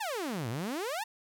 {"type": "exponential two-way sweep", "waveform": "sawtooth", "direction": "down then up", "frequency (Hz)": [940, 106.7, 940], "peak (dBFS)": -29, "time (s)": [0, 1.04], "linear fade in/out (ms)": 10, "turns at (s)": 0.49, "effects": []}